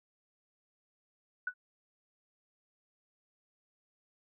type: tone with exponential decay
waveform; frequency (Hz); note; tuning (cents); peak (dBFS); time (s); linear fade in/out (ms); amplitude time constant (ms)
sine; 1480; F#6; 0; -28; 1.47-1.54; 5; 15
effects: none